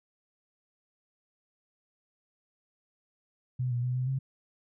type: tone with pitch steps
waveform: sine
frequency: 126.4 / 121.1 / 125.3 / 127.3 / 133.4 Hz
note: B2 / B2 / B2 / C3 / C3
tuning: +41 / -34 / +25 / -47 / +34 cents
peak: -27 dBFS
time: 3.59-4.19 s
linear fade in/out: 10 ms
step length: 120 ms
effects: none